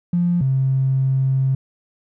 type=tone pair in turn; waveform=triangle; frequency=174.61 / 133.24 Hz; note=F3 / C3; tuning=0 / +32 cents; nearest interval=perfect fourth; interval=468 cents; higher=first; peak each=-11 dBFS; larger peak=neither; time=0.13-0.41 / 0.41-1.55 s; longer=second; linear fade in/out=5 ms; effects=tanh soft clip ceiling -13 dBFS